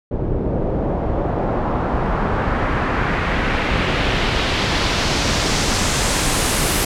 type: noise with low-pass filter sweep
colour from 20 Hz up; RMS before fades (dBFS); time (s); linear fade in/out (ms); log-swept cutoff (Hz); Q
pink; -19; 0.11-6.85; 5; 410 to 12000; 1.3
effects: none